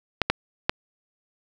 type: clicks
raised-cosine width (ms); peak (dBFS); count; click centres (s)
0.3; -3; 3; 0.217 / 0.3 / 0.695
effects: none